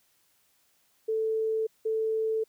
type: tone pair in turn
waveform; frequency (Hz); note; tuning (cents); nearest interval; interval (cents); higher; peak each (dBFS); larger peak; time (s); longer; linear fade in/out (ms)
sine; 441.4 / 441.4; A4 / A4; +5 / +5; unison; 0; neither; -25; neither; 1.08-1.67 / 1.85-2.44; neither; 10
effects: white hiss -68 dBFS RMS until 2.48 s